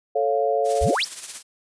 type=chord; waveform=sine; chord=A augmented; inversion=none; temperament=equal; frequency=440 / 554.4 / 698.5 Hz; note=A4 / C#5 / E#5; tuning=0 / 0 / 0 cents; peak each=-23 dBFS; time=0.15-0.95 s; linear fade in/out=10 ms
type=noise with tremolo; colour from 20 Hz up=blue; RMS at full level=-29 dBFS; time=0.64-1.43 s; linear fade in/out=50 ms; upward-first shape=sine; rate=17 Hz; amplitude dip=55%
type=exponential sweep; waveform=sine; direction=up; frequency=46.25 to 6310 Hz; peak=-20 dBFS; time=0.81-1.05 s; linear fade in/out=10 ms
effects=resampled to 22050 Hz